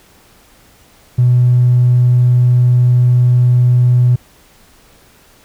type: tone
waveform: triangle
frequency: 123.47 Hz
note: B2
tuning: in tune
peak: -3 dBFS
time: 1.18-4.16 s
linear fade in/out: 10 ms
effects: tanh soft clip ceiling -4 dBFS + pink hiss -47 dBFS RMS until 5.44 s